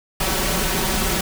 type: noise with comb filter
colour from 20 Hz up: pink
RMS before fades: -21 dBFS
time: 0.2-1.21 s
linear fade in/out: 5 ms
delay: 5.3 ms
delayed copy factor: +0.8
effects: none